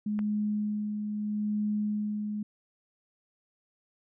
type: tone with tremolo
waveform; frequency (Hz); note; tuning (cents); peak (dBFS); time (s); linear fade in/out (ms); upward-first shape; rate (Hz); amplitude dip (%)
sine; 209.9; G#3; +19; -26; 0.06-2.43; 5; sine; 0.77; 40
type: click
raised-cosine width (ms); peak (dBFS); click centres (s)
0.5; -26; 0.191
effects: none